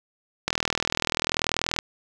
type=click train; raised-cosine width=0.2 ms; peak=-5 dBFS; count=54; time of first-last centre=0.48-1.789 s; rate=40.5 Hz; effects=none